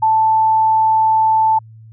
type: tone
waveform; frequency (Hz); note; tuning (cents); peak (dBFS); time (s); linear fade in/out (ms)
sine; 880; A5; 0; -10; 0.02-1.59; 10
effects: added 111 Hz sine -37 dBFS peak until 1.92 s